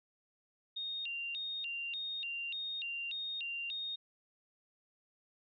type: tone with vibrato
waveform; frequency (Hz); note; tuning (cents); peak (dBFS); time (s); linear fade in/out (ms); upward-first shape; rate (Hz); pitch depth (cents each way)
sine; 3208; G7; +39; -37; 0.76-3.96; 10; square; 1.7; 250
effects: none